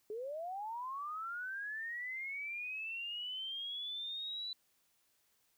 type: linear sweep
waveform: sine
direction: up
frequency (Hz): 409.3 to 3992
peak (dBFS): -39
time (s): 0.1-4.53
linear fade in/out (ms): 2
effects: white hiss -75 dBFS RMS until 5.57 s